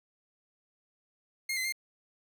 sawtooth tone with pitch steps, 2135 / 2049 / 2112 Hz, C7 / C7 / C7, +34 / -37 / +16 cents, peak -27 dBFS, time 1.49-1.724 s, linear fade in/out 5 ms, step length 78 ms, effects none

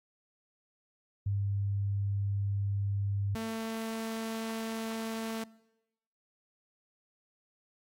sine / sawtooth tone pair in turn, 100 / 224 Hz, G2 / A3, +35 / +31 cents, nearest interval octave + major second, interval 1396 cents, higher second, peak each -28 / -30 dBFS, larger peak first, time 1.26-3.35 / 3.35-5.44 s, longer neither, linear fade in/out 5 ms, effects noise-tail reverb RT60 0.9 s tail -21 dB re dry + AAC 64 kbps

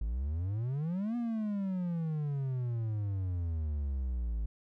triangle exponential two-way sweep, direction up then down, 50.8 to 242.5 to 53.3 Hz, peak -29 dBFS, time 0.01-4.46 s, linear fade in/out 5 ms, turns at 1.16 s, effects none

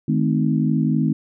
harmonic tone with a mistuned harmonic, 51.9 Hz, G#1, in tune, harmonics 3 / 4 / 5 / 6, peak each -20 / -21 / -22 / -26 dBFS, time 0.08-1.13 s, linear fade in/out 5 ms, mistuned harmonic 4, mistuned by +65 cents, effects none

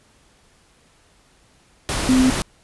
sine tone in noise, 257.4 Hz, C4, 28 cents flat, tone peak -12 dBFS, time 2.09-2.3 s, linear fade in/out 0 ms, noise pink, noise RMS -23 dBFS, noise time 1.89-2.42 s, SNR +8 dB, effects pink hiss -56 dBFS RMS until 2.63 s + resampled to 24000 Hz

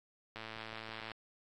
click train, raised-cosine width 0.3 ms, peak -28 dBFS, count 85, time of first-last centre 0.36-1.117 s, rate 111 Hz, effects AAC 64 kbps

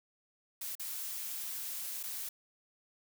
blue noise with dropouts, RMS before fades -40 dBFS, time 0.61-2.29 s, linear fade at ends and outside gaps 5 ms, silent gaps 0.753-0.795 / 2.031-2.035 s, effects none

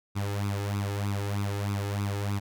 sawtooth tone with flanger, 100.9 Hz, G#2, 49 cents flat, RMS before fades -30 dBFS, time 0.15-2.4 s, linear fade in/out 20 ms, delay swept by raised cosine 0.8 to 2.4 ms, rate 3.2 Hz, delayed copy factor +0.75, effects none

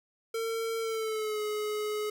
square tone with pitch glide, 453.4 to 423 Hz, A#4 to G#4, -48 to +32 cents, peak -31 dBFS, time 0.34-2.1 s, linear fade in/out 5 ms, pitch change -120 cents, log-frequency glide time 0.8-1.41 s, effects none

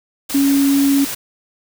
sine tone in noise, 278.1 Hz, C#4, 6 cents sharp, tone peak -11 dBFS, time 0.34-1.05 s, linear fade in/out 10 ms, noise white, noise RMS -25 dBFS, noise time 0.29-1.15 s, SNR +11 dB, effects none

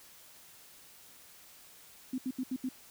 sine tone bursts, 257.5 Hz, C4, 28 cents flat, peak -31 dBFS, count 5, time 2.13-2.69 s, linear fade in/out 5 ms, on 52 ms, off 75 ms, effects white hiss -56 dBFS RMS until 2.9 s

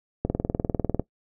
click train, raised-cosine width 2 ms, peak -10 dBFS, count 16, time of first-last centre 0.25-0.996 s, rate 20.1 Hz, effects noise-tail reverb RT60 0.1 s tail -19 dB re dry

